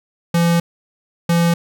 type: tone pair in turn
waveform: square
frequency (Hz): 170 / 170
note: F3 / F3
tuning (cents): -46 / -46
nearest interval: unison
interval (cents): 0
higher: neither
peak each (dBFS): -13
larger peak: neither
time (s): 0.34-0.6 / 1.29-1.54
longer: first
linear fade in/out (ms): 5
effects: none